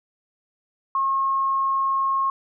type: tone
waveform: sine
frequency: 1082 Hz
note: C#6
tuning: 42 cents flat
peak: -19 dBFS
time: 0.95-2.3 s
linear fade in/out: 2 ms
effects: none